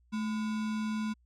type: tone with sample-and-hold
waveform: sine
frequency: 216.4 Hz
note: A3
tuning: 29 cents flat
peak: -30 dBFS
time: 0.12-1.14 s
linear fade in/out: 20 ms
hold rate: 1225 Hz
effects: added 60 Hz sine -63 dBFS peak until 1.25 s + low-pass 6000 Hz 12 dB/octave